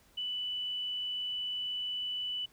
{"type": "tone", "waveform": "sine", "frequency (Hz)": 2978, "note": "F#7", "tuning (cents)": 11, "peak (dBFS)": -33, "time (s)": [0.17, 2.46], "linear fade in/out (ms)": 10, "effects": ["pink hiss -64 dBFS RMS until 2.52 s"]}